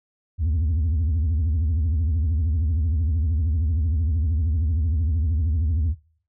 sine tone with vibrato, 79.6 Hz, D#2, 40 cents sharp, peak -16 dBFS, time 0.38-5.95 s, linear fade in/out 50 ms, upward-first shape triangle, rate 13 Hz, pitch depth 240 cents each way, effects noise-tail reverb RT60 0.5 s tail -20 dB re dry + tanh soft clip ceiling -18 dBFS

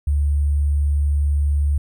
sine tone with sample-and-hold, 72.3 Hz, D2, 27 cents flat, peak -15 dBFS, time 0.07-1.78 s, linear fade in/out 5 ms, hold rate 8820 Hz, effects none

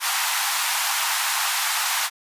pink high-pass noise, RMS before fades -23 dBFS, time 0-2.1 s, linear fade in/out 50 ms, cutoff 800 Hz, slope 48 dB/octave, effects resampled to 32000 Hz

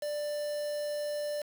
triangle tone with quantisation, 591 Hz, D5, 11 cents sharp, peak -30 dBFS, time 0.02-1.42 s, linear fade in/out 5 ms, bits 7, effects none

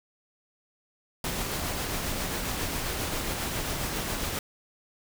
pink noise with tremolo, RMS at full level -30 dBFS, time 1.24-4.39 s, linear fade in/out 2 ms, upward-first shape triangle, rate 7.4 Hz, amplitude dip 30%, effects none

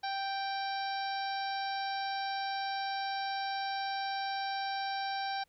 harmonic tone with a mistuned harmonic, 784 Hz, G5, in tune, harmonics 1 / 2 / 3 / 4 / 5 / 6 / 7, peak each -34 / -41 / -47 / -50 / -44 / -47 / -47 dBFS, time 0.03-5.44 s, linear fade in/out 10 ms, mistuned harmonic 6, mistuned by -18 cents, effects pink hiss -74 dBFS RMS until 5.48 s

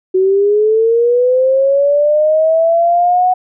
sine linear sweep, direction up, 370.1 to 740 Hz, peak -8 dBFS, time 0.14-3.34 s, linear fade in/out 10 ms, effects none

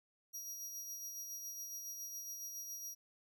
sawtooth tone with tremolo, 5740 Hz, F8, 47 cents sharp, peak -40 dBFS, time 0.33-2.95 s, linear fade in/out 20 ms, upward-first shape sine, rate 7.2 Hz, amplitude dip 35%, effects none

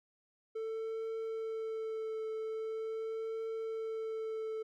triangle tone with vibrato, 443.6 Hz, A4, 14 cents sharp, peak -34 dBFS, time 0.55-4.63 s, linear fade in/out 10 ms, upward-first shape triangle, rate 0.43 Hz, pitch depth 17 cents each way, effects none

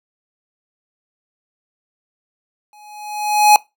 square tone with exponential growth, 840 Hz, G#5, 19 cents sharp, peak -5 dBFS, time 2.73-3.56 s, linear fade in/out 1 ms, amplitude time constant 180 ms, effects noise-tail reverb RT60 0.2 s tail -21 dB re dry

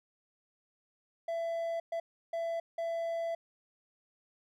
triangle tone bursts at uneven times, 668 Hz, E5, 23 cents sharp, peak -30 dBFS, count 4, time 1.28-1.8 / 1.92-2 / 2.33-2.6 / 2.78-3.35 s, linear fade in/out 5 ms, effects none

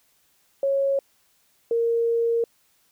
sine tone pair in turn, 550 / 464.1 Hz, C#5 / A#4, -14 / -8 cents, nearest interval minor third, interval 294 cents, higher first, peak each -19 dBFS, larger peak neither, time 0.63-0.99 / 1.71-2.44 s, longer second, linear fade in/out 2 ms, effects white hiss -64 dBFS RMS until 2.91 s

